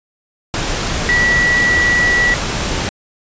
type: tone in noise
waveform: sine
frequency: 1944 Hz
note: B6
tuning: 28 cents flat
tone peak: -11 dBFS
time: 1.09-2.34 s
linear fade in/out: 0 ms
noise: pink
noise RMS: -19 dBFS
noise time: 0.54-2.89 s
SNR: +5 dB
effects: resampled to 16000 Hz